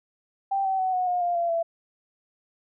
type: tone with pitch steps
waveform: sine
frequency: 784 / 766.5 / 749.5 / 732.8 / 716.4 / 700.5 / 684.9 / 669.6 Hz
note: G5 / G5 / F#5 / F#5 / F5 / F5 / F5 / E5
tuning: 0 / -39 / +22 / -17 / +44 / +5 / -34 / +27 cents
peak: -22 dBFS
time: 0.51-1.63 s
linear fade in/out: 10 ms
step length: 140 ms
effects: none